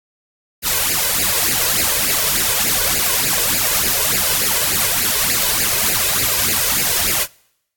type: noise with flanger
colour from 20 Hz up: white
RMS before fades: -17 dBFS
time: 0.62-7.27 s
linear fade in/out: 50 ms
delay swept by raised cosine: 0.42 to 2.02 ms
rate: 3.4 Hz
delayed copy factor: +0.8
effects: noise-tail reverb RT60 0.8 s tail -26 dB re dry + AAC 64 kbps